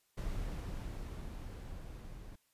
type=noise with level ramp; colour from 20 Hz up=brown; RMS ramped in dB=-38 to -49 dBFS; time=0.17-2.36 s; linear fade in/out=10 ms; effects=white hiss -75 dBFS RMS until 2.53 s + resampled to 32000 Hz